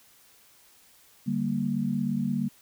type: chord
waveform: sine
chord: G minor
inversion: second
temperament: equal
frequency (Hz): 146.83 / 196 / 233.1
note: D3 / G3 / Bb3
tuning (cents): 0 / 0 / 0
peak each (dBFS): -32 / -29 / -28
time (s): 1.26-2.49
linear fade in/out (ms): 20
effects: white hiss -58 dBFS RMS until 2.61 s